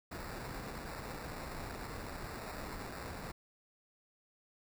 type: noise with sample-and-hold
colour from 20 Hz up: pink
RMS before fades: -44 dBFS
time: 0.11-3.32 s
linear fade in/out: 10 ms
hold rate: 3150 Hz
effects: none